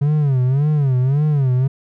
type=tone with vibrato; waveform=triangle; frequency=138.59 Hz; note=C#3; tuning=in tune; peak=-11 dBFS; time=0.01-1.68 s; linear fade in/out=10 ms; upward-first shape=sine; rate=1.8 Hz; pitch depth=170 cents each way; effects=none